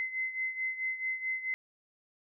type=beating tone pair; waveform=sine; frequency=2052 / 2056.6 Hz; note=C7 / C7; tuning=-34 / -30 cents; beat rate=4.6 Hz; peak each=-33 / -38 dBFS; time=0-1.54 s; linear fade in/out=0 ms; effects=none